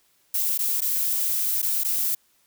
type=noise with dropouts; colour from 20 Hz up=violet; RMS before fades=-24 dBFS; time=0.34-2.15 s; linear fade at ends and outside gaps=5 ms; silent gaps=0.578-0.589 / 0.807-0.817 / 1.619-1.626 / 1.836-1.846 s; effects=white hiss -64 dBFS RMS until 2.46 s